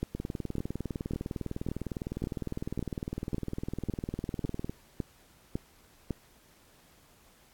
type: two click trains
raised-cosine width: 3 ms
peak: -21 / -18 dBFS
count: 91 / 12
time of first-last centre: 0.15-4.695 / 0.03-6.107 s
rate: 19.8 / 1.81 Hz
effects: pink hiss -61 dBFS RMS until 7.53 s + AAC 64 kbps